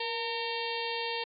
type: harmonic tone with a mistuned harmonic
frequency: 457 Hz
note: A#4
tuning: 34 cents flat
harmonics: 1 / 2 / 4 / 5 / 6 / 7 / 8 / 9 / 10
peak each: -37 / -37 / -42 / -44 / -39 / -41 / -42 / -45 / -43 dBFS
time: 0-1.24 s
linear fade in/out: 5 ms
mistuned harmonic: 1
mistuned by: +45 cents
effects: AAC 48 kbps